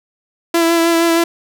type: tone with vibrato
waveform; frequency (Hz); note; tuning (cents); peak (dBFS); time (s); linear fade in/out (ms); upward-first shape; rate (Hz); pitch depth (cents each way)
sawtooth; 334.5; E4; +25; -7; 0.54-1.24; 5; sine; 6.4; 20
effects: none